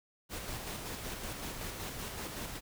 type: noise with tremolo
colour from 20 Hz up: pink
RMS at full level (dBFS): -40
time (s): 0.29-2.61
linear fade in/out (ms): 50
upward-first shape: square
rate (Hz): 5.3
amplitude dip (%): 30
effects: none